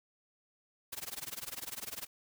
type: noise with tremolo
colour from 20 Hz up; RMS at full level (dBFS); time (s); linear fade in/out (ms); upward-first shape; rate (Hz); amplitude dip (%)
white; -39; 0.92-2.07; 10; sine; 20; 95
effects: none